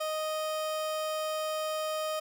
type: tone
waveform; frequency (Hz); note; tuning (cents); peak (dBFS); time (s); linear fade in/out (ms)
30% pulse; 622.3; D#5; 0; -28; 0-2.2; 10
effects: none